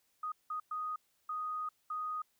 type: tone bursts at uneven times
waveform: sine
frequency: 1244.5 Hz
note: D#6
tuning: in tune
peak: -35 dBFS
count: 5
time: 0.23-0.32 / 0.5-0.6 / 0.71-0.96 / 1.29-1.69 / 1.9-2.22 s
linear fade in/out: 5 ms
effects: white hiss -75 dBFS RMS until 2.39 s